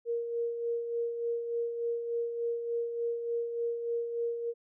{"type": "tone with tremolo", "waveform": "sine", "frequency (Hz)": 468.6, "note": "A#4", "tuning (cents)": 9, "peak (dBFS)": -28, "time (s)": [0.05, 4.54], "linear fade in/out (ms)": 50, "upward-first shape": "sine", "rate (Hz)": 3.4, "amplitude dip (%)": 50, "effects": []}